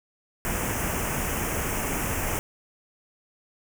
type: band-stop noise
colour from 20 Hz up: pink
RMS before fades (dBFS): -28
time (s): 0.45-2.39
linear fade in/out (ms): 0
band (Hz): 2900 to 5800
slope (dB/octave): 48
effects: none